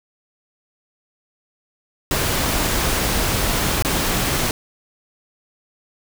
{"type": "noise with dropouts", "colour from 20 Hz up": "pink", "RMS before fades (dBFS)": -20, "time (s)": [2.11, 4.51], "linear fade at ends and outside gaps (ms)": 1, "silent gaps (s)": [3.824, 3.848], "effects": []}